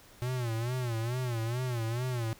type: tone with vibrato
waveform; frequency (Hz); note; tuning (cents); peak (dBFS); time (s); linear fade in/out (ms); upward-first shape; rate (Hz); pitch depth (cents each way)
square; 120; B2; -49; -31; 0.22-2.33; 0; sine; 2.3; 120
effects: pink hiss -56 dBFS RMS until 2.39 s